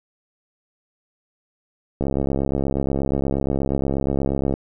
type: click train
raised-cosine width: 2 ms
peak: -9 dBFS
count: 174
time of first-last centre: 2.01-4.539 s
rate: 68.4 Hz
effects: none